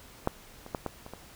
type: clicks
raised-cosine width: 1 ms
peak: -11 / -29 / -16 / -17 / -28 / -26 dBFS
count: 6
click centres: 0.274 / 0.664 / 0.748 / 0.863 / 1.064 / 1.136 s
effects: pink hiss -52 dBFS RMS until 1.35 s